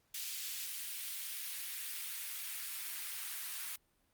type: noise with high-pass filter sweep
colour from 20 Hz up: white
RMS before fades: -42 dBFS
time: 0.14-3.76 s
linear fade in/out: 5 ms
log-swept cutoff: 2700 to 1500 Hz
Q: 1
effects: pink hiss -75 dBFS RMS until 4.13 s + Opus 48 kbps